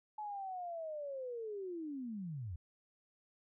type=linear sweep; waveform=sine; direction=down; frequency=859 to 77.2 Hz; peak=-40 dBFS; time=0.18-2.56 s; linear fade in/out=5 ms; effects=none